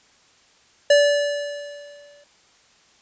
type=tone with exponential decay; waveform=square; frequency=579 Hz; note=D5; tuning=25 cents flat; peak=-11 dBFS; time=0.9-2.24 s; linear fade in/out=5 ms; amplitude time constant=290 ms; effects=white hiss -56 dBFS RMS until 3.01 s + resampled to 16000 Hz